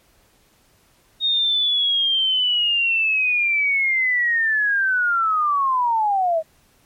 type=linear sweep; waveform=sine; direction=down; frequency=3725 to 622.3 Hz; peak=-16 dBFS; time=1.2-6.43 s; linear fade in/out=50 ms; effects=pink hiss -58 dBFS RMS until 6.85 s + MP3 64 kbps